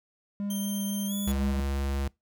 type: tone with vibrato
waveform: triangle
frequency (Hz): 201.2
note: G3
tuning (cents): +45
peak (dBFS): -27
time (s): 0.4-1.6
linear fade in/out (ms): 0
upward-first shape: sine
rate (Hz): 4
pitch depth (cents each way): 10
type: tone with pitch glide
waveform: 5% pulse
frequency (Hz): 3154 to 3420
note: G7 to A7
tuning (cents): +10 to -50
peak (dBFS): -28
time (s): 0.5-1.32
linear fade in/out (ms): 5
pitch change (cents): +140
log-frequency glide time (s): 1.07-1.13
type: tone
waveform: square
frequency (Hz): 69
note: C#2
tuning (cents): -7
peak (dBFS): -28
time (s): 1.27-2.08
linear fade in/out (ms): 5
effects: noise-tail reverb RT60 0.2 s tail -24 dB re dry